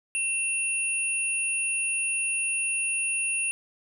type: tone pair together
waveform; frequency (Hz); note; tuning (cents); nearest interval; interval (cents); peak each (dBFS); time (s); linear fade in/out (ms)
sine; 2700 / 9622; E7 / D9; +41 / +41; octave + minor seventh; 2200; -27 / -28; 0.15-3.51; 0
effects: none